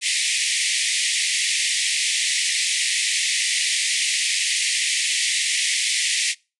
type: band-pass noise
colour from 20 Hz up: pink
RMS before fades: -22 dBFS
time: 0.01-6.35 s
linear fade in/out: 50 ms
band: 1900 to 10000 Hz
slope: 96 dB/octave
effects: noise-tail reverb RT60 0.3 s tail -25 dB re dry